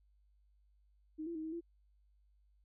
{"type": "tone with pitch steps", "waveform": "sine", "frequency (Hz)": [311.8, 338.4, 314.6, 318.8, 338.9], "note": ["D#4", "E4", "D#4", "D#4", "E4"], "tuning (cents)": [4, 45, 19, 42, 48], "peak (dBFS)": -39, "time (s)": [1.18, 1.61], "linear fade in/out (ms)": 20, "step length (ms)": 86, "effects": ["added 50 Hz sine -67 dBFS peak until 2.64 s"]}